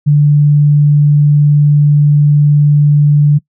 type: tone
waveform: sine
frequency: 146.83 Hz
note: D3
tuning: in tune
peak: -4 dBFS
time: 0.06-3.39 s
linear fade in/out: 20 ms
effects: noise-tail reverb RT60 0.1 s tail -22 dB re dry